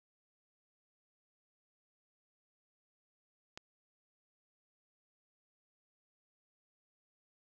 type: click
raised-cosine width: 0.2 ms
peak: -27 dBFS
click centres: 3.575 s
effects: none